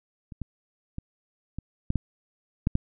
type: clicks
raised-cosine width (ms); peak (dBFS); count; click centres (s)
5; -28 / -20 / -21 / -21 / -13 / -12 / -10 / -10; 8; 0.322 / 0.417 / 0.984 / 1.586 / 1.904 / 1.957 / 2.671 / 2.754
effects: none